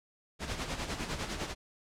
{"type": "noise with tremolo", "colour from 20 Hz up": "pink", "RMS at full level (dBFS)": -34, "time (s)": [0.39, 1.55], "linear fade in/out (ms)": 50, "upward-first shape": "sine", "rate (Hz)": 9.9, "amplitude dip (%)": 60, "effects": ["low-pass 7000 Hz 12 dB/octave"]}